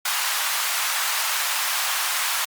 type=high-pass noise; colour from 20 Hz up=pink; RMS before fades=-24 dBFS; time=0.05-2.45 s; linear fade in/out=5 ms; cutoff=910 Hz; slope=24 dB/octave; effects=Opus 48 kbps